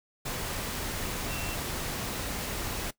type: tone in noise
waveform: sine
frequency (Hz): 2700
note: E7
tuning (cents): +41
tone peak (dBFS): -41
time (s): 1.29-1.55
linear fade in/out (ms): 10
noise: pink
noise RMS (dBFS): -34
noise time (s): 0.25-2.91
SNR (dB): -10
effects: noise-tail reverb RT60 0.1 s tail -18 dB re dry